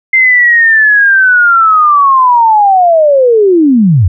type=linear sweep; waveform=sine; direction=down; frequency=2093 to 78.4 Hz; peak=-3 dBFS; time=0.13-4.08 s; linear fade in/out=5 ms; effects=none